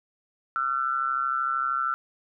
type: tone with amplitude modulation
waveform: sine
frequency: 1351 Hz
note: E6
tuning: 42 cents sharp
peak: -20 dBFS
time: 0.56-1.94 s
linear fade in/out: 0 ms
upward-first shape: sine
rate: 133 Hz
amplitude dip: 80%
effects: none